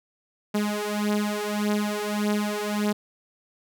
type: beating tone pair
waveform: sawtooth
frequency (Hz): 207.7 / 209.4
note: G#3 / G#3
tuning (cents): 0 / +15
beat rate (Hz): 1.7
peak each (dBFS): -23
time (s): 0.54-2.93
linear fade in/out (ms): 10
effects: none